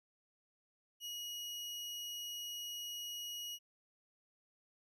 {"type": "tone", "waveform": "30% pulse", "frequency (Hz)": 2900, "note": "F#7", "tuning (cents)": -35, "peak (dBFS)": -39, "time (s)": [1, 3.59], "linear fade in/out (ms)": 50, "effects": []}